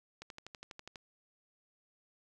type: click train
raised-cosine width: 0.2 ms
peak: -29 dBFS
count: 10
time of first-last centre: 0.22-0.958 s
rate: 12.2 Hz
effects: none